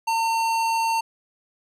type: tone with hard clipping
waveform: sine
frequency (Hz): 907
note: A#5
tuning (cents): -48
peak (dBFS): -22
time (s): 0.07-1.01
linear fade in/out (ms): 10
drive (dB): 17
effects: none